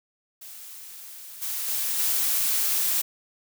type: noise with level steps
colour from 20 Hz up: blue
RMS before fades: -42 / -30 / -27 / -24 dBFS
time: 0.41-3.02 s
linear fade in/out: 10 ms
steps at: 1.41 / 1.67 / 1.98 s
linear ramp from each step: 20 ms
effects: none